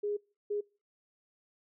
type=tone bursts at uneven times; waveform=sine; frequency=413.1 Hz; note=G#4; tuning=9 cents flat; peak=-30 dBFS; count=2; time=0.03-0.17 / 0.5-0.61 s; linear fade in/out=10 ms; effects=noise-tail reverb RT60 0.4 s tail -26 dB re dry